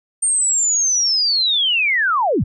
sine linear sweep, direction down, 8820 to 58.9 Hz, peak -14 dBFS, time 0.22-2.44 s, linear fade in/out 10 ms, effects none

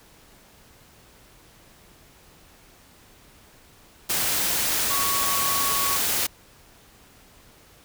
sine tone in noise, 1118 Hz, C#6, 14 cents sharp, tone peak -27 dBFS, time 4.9-5.97 s, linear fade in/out 10 ms, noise white, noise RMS -24 dBFS, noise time 4.09-6.27 s, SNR -6 dB, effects pink hiss -53 dBFS RMS until 7.84 s

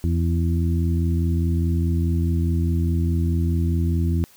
harmonic tone with a mistuned harmonic, 84.8 Hz, E2, 50 cents sharp, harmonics 1 / 2 / 3 / 4, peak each -19 / -25 / -29 / -31 dBFS, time 0.04-4.24 s, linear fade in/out 0 ms, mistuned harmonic 4, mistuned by -26 cents, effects white hiss -52 dBFS RMS until 4.36 s

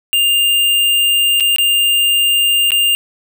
square tone with dropouts, 2803 Hz, F7, 6 cents sharp, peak -11 dBFS, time 0.13-2.95 s, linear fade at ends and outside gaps 0 ms, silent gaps 1.4-1.406 / 1.561-1.584 / 2.706-2.719 s, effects none

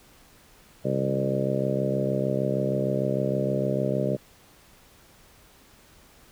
harmonic tone with a mistuned harmonic, 66.5 Hz, C2, 29 cents sharp, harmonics 2 / 3 / 4 / 5 / 6 / 7 / 8 / 9, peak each -29 / -30 / -34 / -34 / -32 / -33 / -33 / -29 dBFS, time 0.84-4.17 s, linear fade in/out 20 ms, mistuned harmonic 2, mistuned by +17 cents, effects pink hiss -55 dBFS RMS until 6.31 s

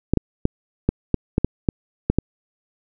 clicks, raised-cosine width 3 ms, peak -3 dBFS, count 10, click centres 0.136 / 0.173 / 0.454 / 0.89 / 1.143 / 1.381 / 1.446 / 1.688 / 2.1 / 2.186 s, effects none

